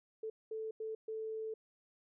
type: tone bursts at uneven times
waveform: sine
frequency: 440 Hz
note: A4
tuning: in tune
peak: -38 dBFS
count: 4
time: 0.23-0.3 / 0.51-0.71 / 0.8-0.95 / 1.08-1.54 s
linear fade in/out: 5 ms
effects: none